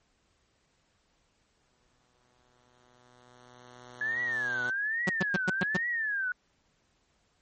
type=tone with exponential growth; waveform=5% pulse; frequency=123.47 Hz; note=B2; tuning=in tune; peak=-26 dBFS; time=1.61-4.7 s; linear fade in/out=5 ms; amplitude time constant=670 ms
type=tone with vibrato; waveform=sine; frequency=1690 Hz; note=G#6; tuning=30 cents sharp; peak=-28 dBFS; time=4.01-6.32 s; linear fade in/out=2 ms; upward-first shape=triangle; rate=1.2 Hz; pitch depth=250 cents each way
type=tone bursts; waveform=sawtooth; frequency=184.9 Hz; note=F#3; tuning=1 cent flat; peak=-21 dBFS; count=6; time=5.07-5.77 s; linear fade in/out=5 ms; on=25 ms; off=110 ms
effects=pink hiss -71 dBFS RMS until 7.41 s + MP3 32 kbps